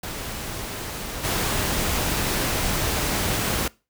pink noise with level steps, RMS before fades -32 / -24 dBFS, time 0.03-3.68 s, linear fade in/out 5 ms, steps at 1.23 s, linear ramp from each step 20 ms, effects noise-tail reverb RT60 0.3 s tail -23 dB re dry

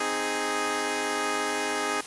10% pulse chord, Ab major, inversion first, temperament equal, 261.6 / 311.1 / 415.3 Hz, C4 / Eb4 / Ab4, 0 / 0 / 0 cents, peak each -26 / -24 / -20 dBFS, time 0-2.01 s, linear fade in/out 5 ms, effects white hiss -41 dBFS RMS until 2.06 s + resampled to 24000 Hz

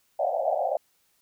pink band-pass noise, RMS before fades -26 dBFS, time 0.19-0.77 s, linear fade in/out 5 ms, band 550 to 780 Hz, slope 96 dB/octave, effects white hiss -68 dBFS RMS until 1.21 s

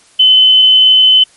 sine tone, 3040 Hz, F#7, 46 cents sharp, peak -3 dBFS, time 0.19-1.24 s, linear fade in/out 10 ms, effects white hiss -46 dBFS RMS until 1.36 s + MP3 48 kbps

